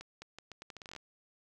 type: accelerating click train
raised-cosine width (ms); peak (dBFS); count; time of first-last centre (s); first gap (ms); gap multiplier
0.2; -29; 14; 0.01-0.963; 210; 0.79
effects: none